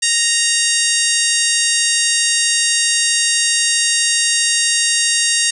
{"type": "harmonic tone", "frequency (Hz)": 932.3, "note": "A#5", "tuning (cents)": 0, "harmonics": [2, 3, 4, 5, 6, 7, 8, 9, 10], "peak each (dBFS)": [-22, -22, -22, -22, -22, -22, -22, -22, -22], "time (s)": [0.02, 5.51], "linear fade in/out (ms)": 10, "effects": []}